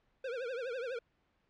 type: tone with vibrato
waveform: square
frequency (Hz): 496.5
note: B4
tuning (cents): +9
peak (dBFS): -37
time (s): 0.24-0.99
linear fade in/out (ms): 5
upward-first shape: triangle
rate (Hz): 12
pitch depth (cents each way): 170
effects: pink hiss -75 dBFS RMS until 1.49 s + low-pass 3000 Hz 12 dB/octave